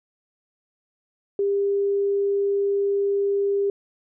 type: tone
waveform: sine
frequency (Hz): 400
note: G4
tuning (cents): +35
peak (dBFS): -19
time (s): 1.39-3.7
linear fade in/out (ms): 2
effects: none